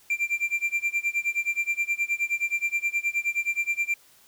triangle tone with tremolo, 2367 Hz, D7, 13 cents sharp, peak -19 dBFS, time 0.1-3.94 s, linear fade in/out 2 ms, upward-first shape sine, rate 9.5 Hz, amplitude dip 95%, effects white hiss -57 dBFS RMS until 4.27 s

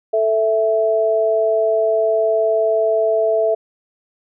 sine tone pair together, 440 / 659.3 Hz, A4 / E5, 0 / 0 cents, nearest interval perfect fifth, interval 700 cents, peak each -18 / -15 dBFS, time 0.13-3.55 s, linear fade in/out 10 ms, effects none

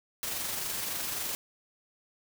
white noise with amplitude modulation, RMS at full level -33 dBFS, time 0.23-1.35 s, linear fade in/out 0 ms, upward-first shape sine, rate 23.6 Hz, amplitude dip 30%, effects none

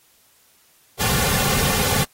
pink noise with comb filter, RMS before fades -20 dBFS, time 0.99-2.05 s, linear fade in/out 20 ms, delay 3.1 ms, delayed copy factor -0.85, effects white hiss -57 dBFS RMS until 2.13 s + AAC 48 kbps

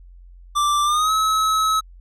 square tone with pitch glide, 1174.7 to 1288.4 Hz, D6 to E6, 0 to -40 cents, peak -17 dBFS, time 0.55-1.81 s, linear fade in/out 20 ms, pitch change +160 cents, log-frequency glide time 0.84-1.12 s, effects added 44 Hz sine -41 dBFS peak until 2 s + low-pass 11000 Hz 12 dB/octave

